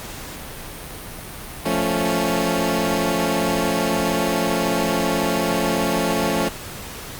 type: chord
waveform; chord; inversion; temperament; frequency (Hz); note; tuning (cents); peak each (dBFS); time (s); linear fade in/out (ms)
15% pulse; F augmented; none; equal with one note detuned; 174.61 / 220 / 278.3; F3 / A3 / C#4; 0 / 0 / +7; -17; 1.65-6.49; 10
effects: pink hiss -34 dBFS RMS until 7.19 s + Opus 48 kbps